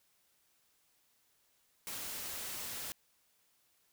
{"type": "noise", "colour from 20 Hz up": "white", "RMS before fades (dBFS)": -42, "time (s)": [1.87, 2.92], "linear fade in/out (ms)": 0, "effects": ["white hiss -73 dBFS RMS until 3.92 s"]}